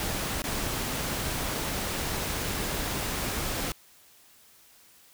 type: noise with dropouts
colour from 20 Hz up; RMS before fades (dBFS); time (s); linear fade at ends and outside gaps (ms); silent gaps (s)
pink; -31; 0-3.72; 1; 0.42-0.44
effects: white hiss -57 dBFS RMS until 5.13 s